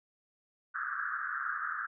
pink band-pass noise, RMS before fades -36 dBFS, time 0.74-1.87 s, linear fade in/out 20 ms, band 1200 to 1700 Hz, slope 96 dB/octave, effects none

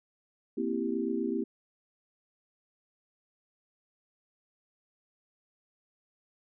sine chord, C dominant seventh, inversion third, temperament equal with one note detuned, 233.8 / 261.6 / 329.6 / 392 Hz, Bb3 / C4 / E4 / G4, +5 / 0 / 0 / 0 cents, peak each -34 dBFS, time 0.57-1.44 s, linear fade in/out 10 ms, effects none

